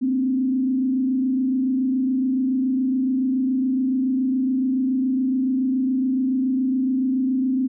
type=tone with frequency modulation; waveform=sine; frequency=260 Hz; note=C4; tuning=11 cents flat; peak=-18 dBFS; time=0.01-7.68 s; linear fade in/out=20 ms; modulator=27.1 Hz; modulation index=0.55; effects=none